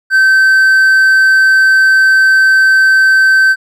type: tone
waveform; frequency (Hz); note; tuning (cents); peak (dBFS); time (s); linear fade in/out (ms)
triangle; 1546; G6; -24; -3; 0.1-3.56; 50
effects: none